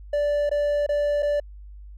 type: tone with dropouts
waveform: triangle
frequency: 584 Hz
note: D5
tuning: 10 cents flat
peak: -18 dBFS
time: 0.13-1.4 s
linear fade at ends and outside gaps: 5 ms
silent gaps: 0.494-0.513 / 0.865-0.89 / 1.224-1.228 s
effects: added 50 Hz sine -39 dBFS peak until 1.97 s